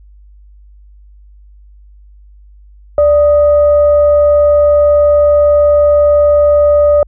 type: tone with frequency modulation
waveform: sine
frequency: 587.3 Hz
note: D5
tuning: in tune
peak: -5 dBFS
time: 2.98-7.03 s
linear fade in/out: 2 ms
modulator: 659 Hz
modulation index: 0.27
effects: added 50 Hz sine -37 dBFS peak until 7.07 s